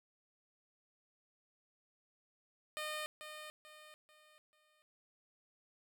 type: tone with echo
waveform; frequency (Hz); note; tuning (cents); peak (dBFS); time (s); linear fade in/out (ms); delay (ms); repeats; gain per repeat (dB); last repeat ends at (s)
10% pulse; 611; D#5; -32; -31; 2.77-3.06; 0; 440; 4; -8; 4.82
effects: none